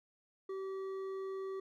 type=tone with hard clipping; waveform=sine; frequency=384.5 Hz; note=G4; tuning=33 cents flat; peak=-40 dBFS; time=0.49-1.6 s; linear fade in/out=5 ms; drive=7 dB; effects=none

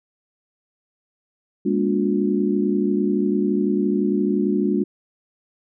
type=tone cluster; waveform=sine; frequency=204.9 / 236.5 / 291.1 / 359.9 Hz; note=G#3 / A#3 / D4 / F#4; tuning=-23 / +25 / -15 / -48 cents; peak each=-21 / -26 / -23 / -23 dBFS; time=1.65-4.84 s; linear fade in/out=10 ms; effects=none

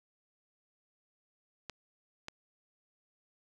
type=clicks; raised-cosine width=0.2 ms; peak=-23 dBFS; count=2; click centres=1.697 / 2.284 s; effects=none

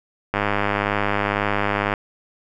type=click train; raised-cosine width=0.5 ms; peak=-5 dBFS; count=164; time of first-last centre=0.34-1.938 s; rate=102 Hz; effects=none

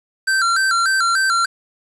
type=tone with vibrato; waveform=square; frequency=1459 Hz; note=F#6; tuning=25 cents flat; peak=-15 dBFS; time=0.27-1.46 s; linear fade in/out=10 ms; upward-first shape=square; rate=3.4 Hz; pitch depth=110 cents each way; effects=resampled to 24000 Hz + 7-bit

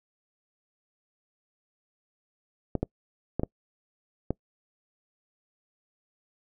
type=clicks; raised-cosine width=2 ms; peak=-13 dBFS; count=5; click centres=2.753 / 2.83 / 3.396 / 3.434 / 4.306 s; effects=noise-tail reverb RT60 0.1 s tail -25 dB re dry

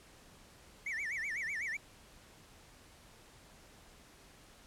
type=tone with vibrato; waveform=triangle; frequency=2020 Hz; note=B6; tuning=39 cents sharp; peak=-34 dBFS; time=0.86-1.77 s; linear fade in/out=5 ms; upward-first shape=sine; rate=8 Hz; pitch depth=240 cents each way; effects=pink hiss -59 dBFS RMS until 4.66 s + low-pass 11000 Hz 12 dB/octave

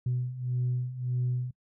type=beating tone pair; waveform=sine; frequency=123.47 / 125.17 Hz; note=B2 / B2; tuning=0 / +24 cents; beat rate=1.7 Hz; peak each=-32 / -28 dBFS; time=0.06-1.51 s; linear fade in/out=5 ms; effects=noise-tail reverb RT60 0.1 s tail -24 dB re dry + tanh soft clip ceiling -22 dBFS

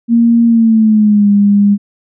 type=tone with pitch glide; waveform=sine; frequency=233.1 to 202.9 Hz; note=A#3 to G#3; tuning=0 to -40 cents; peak=-5 dBFS; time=0.08-1.78 s; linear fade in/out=50 ms; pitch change=-240 cents; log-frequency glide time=0.46-1.29 s; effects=none

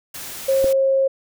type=noise; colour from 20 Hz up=white; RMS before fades=-33 dBFS; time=0.14-0.73 s; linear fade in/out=5 ms
type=tone; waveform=sine; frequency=538 Hz; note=C5; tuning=48 cents sharp; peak=-14 dBFS; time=0.48-1.08 s; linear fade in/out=10 ms
type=clicks; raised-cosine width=2 ms; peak=-15 dBFS; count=2; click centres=0.642 / 0.645 s
effects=none

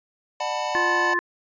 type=chord; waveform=square; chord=B minor seventh; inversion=first; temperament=equal with one note detuned; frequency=600.7 / 740 / 880 / 987.8 Hz; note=D5 / F#5 / A5 / B5; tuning=+39 / 0 / 0 / 0 cents; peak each=-31 dBFS; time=0.4-1.14 s; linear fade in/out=5 ms
type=harmonic tone; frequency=349.2 Hz; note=F4; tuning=in tune; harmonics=1 / 3 / 5; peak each=-28 / -25 / -22 dBFS; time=0.75-1.19 s; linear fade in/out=0 ms
effects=resampled to 16000 Hz

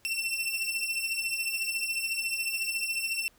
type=beating tone pair; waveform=sawtooth; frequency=2687 / 2701 Hz; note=E7 / E7; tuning=+33 / +42 cents; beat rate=14 Hz; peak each=-30 / -28 dBFS; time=0.05-3.28 s; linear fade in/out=0 ms; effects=pink hiss -63 dBFS RMS until 3.38 s

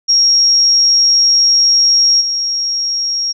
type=tone with level steps; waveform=sine; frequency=5588 Hz; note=F8; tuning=in tune; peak=-7 / -14 dBFS; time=0.08-3.33 s; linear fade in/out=20 ms; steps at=2.2 s; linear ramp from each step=20 ms; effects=none

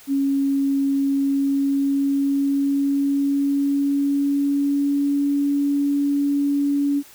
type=tone with pitch glide; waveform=sine; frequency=275.9 to 284 Hz; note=C#4 to C#4; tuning=-8 to +42 cents; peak=-17 dBFS; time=0.07-7.03 s; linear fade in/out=50 ms; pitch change=+50 cents; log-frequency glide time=0.97-5.41 s; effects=white hiss -47 dBFS RMS until 7.14 s

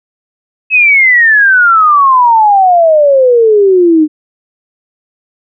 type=exponential sweep; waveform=sine; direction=down; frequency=2600 to 299.9 Hz; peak=-3 dBFS; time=0.7-4.08 s; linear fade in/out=50 ms; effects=none

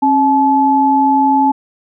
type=tone pair together; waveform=sine; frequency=271.2 / 861 Hz; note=C#4 / A5; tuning=-38 / -38 cents; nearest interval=octave + minor sixth; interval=2000 cents; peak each=-13 / -10 dBFS; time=0.02-1.52 s; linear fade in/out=10 ms; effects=none

